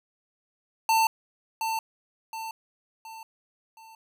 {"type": "tone with echo", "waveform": "square", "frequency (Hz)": 894, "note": "A5", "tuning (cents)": 27, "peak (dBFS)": -20, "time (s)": [0.89, 1.07], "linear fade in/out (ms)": 2, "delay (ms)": 720, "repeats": 4, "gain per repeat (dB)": -7, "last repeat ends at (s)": 3.95, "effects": []}